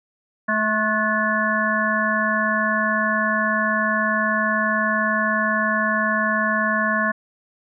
harmonic tone with a mistuned harmonic, 216.4 Hz, A3, 29 cents flat, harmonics 1 / 3 / 5 / 7 / 8, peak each -25 / -26 / -24 / -26 / -22 dBFS, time 0.48-7.12 s, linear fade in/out 10 ms, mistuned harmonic 7, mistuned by -50 cents, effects none

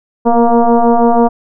sine tone with frequency modulation, 231.9 Hz, A#3, 9 cents flat, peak -6 dBFS, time 0.25-1.29 s, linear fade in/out 20 ms, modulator 235 Hz, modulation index 3, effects none

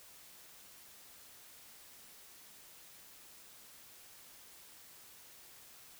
silence, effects white hiss -57 dBFS RMS until 5.99 s

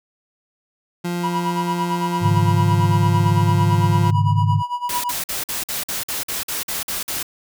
30% pulse tone, 174.61 Hz, F3, in tune, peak -19 dBFS, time 1.04-4.11 s, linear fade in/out 10 ms
triangle tone with tremolo, 975 Hz, B5, 23 cents flat, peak -17 dBFS, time 1.23-5.12 s, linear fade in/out 10 ms, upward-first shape sine, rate 8.9 Hz, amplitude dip 85%
sine chord, Ab suspended fourth, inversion none, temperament equal, 103.83 / 138.59 / 155.56 Hz, Ab2 / Db3 / Eb3, 0 / 0 / 0 cents, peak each -16 / -22 / -21 dBFS, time 2.2-4.63 s, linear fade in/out 50 ms
white noise bursts, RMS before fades -25 dBFS, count 12, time 4.89-7.229 s, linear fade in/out 5 ms, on 150 ms, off 49 ms
effects none

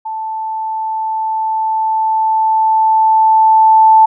sine tone with level ramp, 880 Hz, A5, in tune, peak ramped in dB -19 to -3 dBFS, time 0.05-4.06 s, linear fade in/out 10 ms, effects none

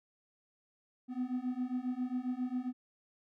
triangle beating tone pair, 247.3 / 254.7 Hz, B3 / C4, +3 / -46 cents, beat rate 7.4 Hz, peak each -35 / -34 dBFS, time 1.08-2.73 s, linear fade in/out 50 ms, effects none

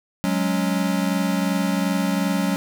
square chord, F# suspended second, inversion none, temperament equal, 185 / 207.7 / 277.2 Hz, F#3 / G#3 / C#4, 0 / 0 / 0 cents, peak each -23 / -26 / -26 dBFS, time 0.24-2.56 s, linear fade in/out 0 ms, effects 9-bit

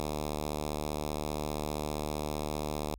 5% pulse tone with notch filter, 75.2 Hz, D2, 42 cents sharp, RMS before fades -35 dBFS, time 0-2.94 s, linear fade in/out 0 ms, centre 1900 Hz, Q 1.5, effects added 50 Hz sine -50 dBFS peak until 2.98 s

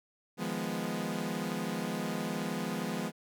sawtooth chord, F half-diminished seventh, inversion third, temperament equal, 155.56 / 174.61 / 207.7 / 246.9 Hz, Eb3 / F3 / Ab3 / Cb4, 0 / 0 / 0 / 0 cents, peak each -39 / -34 / -33 / -34 dBFS, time 0.37-3.12 s, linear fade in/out 50 ms, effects none

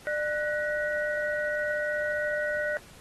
sine tone cluster, 599 / 1480 / 1905 Hz, D5 / F#6 / A#6, +34 / 0 / +37 cents, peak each -29 / -31 / -34 dBFS, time 0.07-2.77 s, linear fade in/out 0 ms, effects pink hiss -52 dBFS RMS until 3 s + AAC 32 kbps

